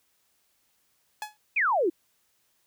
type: tone with exponential decay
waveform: sawtooth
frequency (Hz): 847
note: G#5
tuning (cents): +34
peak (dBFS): -25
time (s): 1.22-1.37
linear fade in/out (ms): 1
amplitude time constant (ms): 31
type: exponential sweep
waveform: sine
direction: down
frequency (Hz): 2588 to 309.5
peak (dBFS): -21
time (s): 1.56-1.9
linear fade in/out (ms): 10
effects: white hiss -70 dBFS RMS until 2.66 s